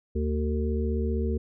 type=harmonic tone; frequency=75.6 Hz; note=D#2; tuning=49 cents flat; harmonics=1 / 3 / 5 / 6; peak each=-26 / -31 / -33 / -34 dBFS; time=0.15-1.38 s; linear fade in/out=10 ms; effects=none